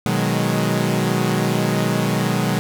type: chord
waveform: sawtooth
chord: G# minor seventh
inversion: first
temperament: equal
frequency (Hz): 123.47 / 155.56 / 185 / 207.7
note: B2 / D#3 / F#3 / G#3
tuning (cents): 0 / 0 / 0 / 0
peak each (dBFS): -19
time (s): 0.06-2.59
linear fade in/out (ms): 0
effects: none